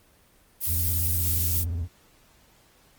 violet noise, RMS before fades -26 dBFS, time 0.6-1.65 s, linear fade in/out 50 ms
triangle tone with vibrato, 85 Hz, F2, 46 cents flat, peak -24 dBFS, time 0.66-1.88 s, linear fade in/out 50 ms, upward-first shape sine, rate 17 Hz, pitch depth 120 cents each way
effects pink hiss -59 dBFS RMS until 2.98 s + Opus 24 kbps

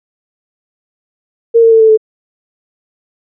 sine tone with pitch steps, 461.6 / 455 / 448.5 / 442 / 435.7 Hz, A#4 / A#4 / A4 / A4 / A4, -17 / -42 / +33 / +8 / -17 cents, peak -3 dBFS, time 1.54-1.975 s, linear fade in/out 20 ms, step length 87 ms, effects none

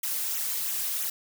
blue noise with flanger, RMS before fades -30 dBFS, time 0.03-1.1 s, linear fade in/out 5 ms, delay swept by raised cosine 0.2 to 3.7 ms, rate 3 Hz, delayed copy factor -0.9, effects none

